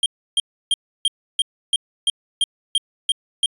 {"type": "tone bursts", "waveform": "square", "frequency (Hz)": 3200, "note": "G7", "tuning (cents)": 35, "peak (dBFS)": -15, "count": 11, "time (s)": [0.03, 3.46], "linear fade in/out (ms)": 2, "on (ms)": 30, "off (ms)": 310, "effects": ["resampled to 32000 Hz"]}